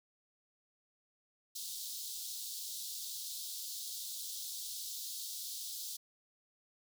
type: high-pass noise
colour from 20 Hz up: pink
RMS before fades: -43 dBFS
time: 1.55-5.97 s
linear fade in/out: 10 ms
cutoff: 3600 Hz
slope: 48 dB/octave
effects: none